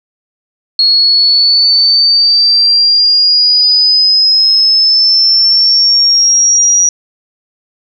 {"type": "exponential sweep", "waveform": "sine", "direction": "up", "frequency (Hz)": [4312, 5780], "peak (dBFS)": -5, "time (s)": [0.79, 6.89], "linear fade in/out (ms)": 2, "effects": []}